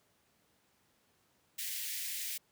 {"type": "high-pass noise", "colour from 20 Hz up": "white", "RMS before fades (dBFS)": -39, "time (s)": [1.58, 2.38], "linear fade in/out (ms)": 10, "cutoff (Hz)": 1800, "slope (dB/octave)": 48, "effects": ["pink hiss -72 dBFS RMS until 2.51 s", "high-pass 100 Hz 12 dB/octave"]}